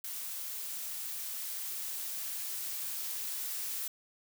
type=noise with level ramp; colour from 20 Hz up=blue; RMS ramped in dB=-40 to -37 dBFS; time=0.04-3.88 s; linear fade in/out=5 ms; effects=none